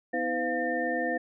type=tone cluster; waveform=sine; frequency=249.4 / 321.4 / 508 / 700 / 1805 Hz; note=B3 / E4 / B4 / F5 / A6; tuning=+17 / -44 / +49 / +4 / +44 cents; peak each=-35 / -34 / -32 / -32 / -32 dBFS; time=0.13-1.18 s; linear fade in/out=10 ms; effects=none